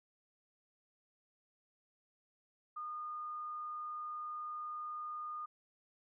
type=tone; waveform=sine; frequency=1222 Hz; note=D#6; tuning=32 cents flat; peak=-40 dBFS; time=2.76-5.46 s; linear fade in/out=10 ms; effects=none